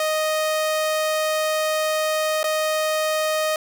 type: tone with dropouts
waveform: sawtooth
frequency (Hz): 622.3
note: D#5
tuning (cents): 0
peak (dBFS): -16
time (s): 0-3.56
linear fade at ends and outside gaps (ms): 2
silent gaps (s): 2.431-2.441
effects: none